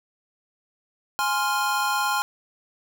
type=chord; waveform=square; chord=F minor; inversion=first; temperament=equal; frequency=830.6 / 1046.5 / 1396.9 Hz; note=Ab5 / C6 / F6; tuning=0 / 0 / 0 cents; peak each=-27 dBFS; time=1.19-2.22 s; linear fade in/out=0 ms; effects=none